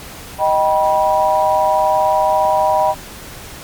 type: chord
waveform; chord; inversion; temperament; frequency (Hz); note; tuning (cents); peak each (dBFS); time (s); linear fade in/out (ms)
sine; Eb augmented; none; just; 622.3 / 777.8 / 972.3; Eb5 / G5 / B5; 0 / -14 / -27; -16; 0.38-2.95; 50
effects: pink hiss -34 dBFS RMS until 3.63 s + Opus 48 kbps